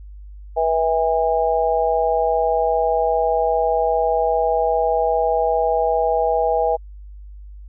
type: harmonic tone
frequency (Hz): 162.5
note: E3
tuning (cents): -24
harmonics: 3 / 4 / 5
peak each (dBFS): -20 / -20 / -20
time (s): 0.56-6.77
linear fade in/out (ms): 20
effects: added 50 Hz sine -35 dBFS peak until 7.68 s